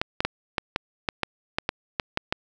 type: clicks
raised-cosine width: 0.3 ms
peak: -7 dBFS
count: 12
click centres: 0.015 / 0.205 / 0.25 / 0.582 / 0.761 / 1.088 / 1.233 / 1.585 / 1.691 / 1.998 / 2.174 / 2.325 s
effects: none